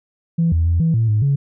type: tone with pitch steps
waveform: sine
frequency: 166.6 / 82.4 / 84.5 / 163.4 / 113.2 / 106.6 / 139.9 Hz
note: E3 / E2 / E2 / E3 / A2 / G#2 / C#3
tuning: +19 / 0 / +43 / -15 / +50 / +46 / +16 cents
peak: -12 dBFS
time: 0.38-1.36 s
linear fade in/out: 10 ms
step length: 140 ms
effects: tanh soft clip ceiling -9 dBFS